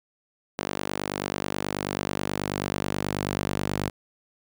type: tone with high-pass filter sweep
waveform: sawtooth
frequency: 49.28 Hz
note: G1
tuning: 10 cents sharp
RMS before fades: -30 dBFS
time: 0.58-3.9 s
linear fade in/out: 10 ms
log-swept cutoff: 290 to 130 Hz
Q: 0.71
effects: none